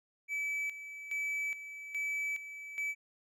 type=tone with tremolo; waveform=triangle; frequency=2300 Hz; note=D7; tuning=37 cents flat; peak=-31 dBFS; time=0.28-2.95 s; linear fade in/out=50 ms; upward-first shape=square; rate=1.2 Hz; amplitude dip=70%; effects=none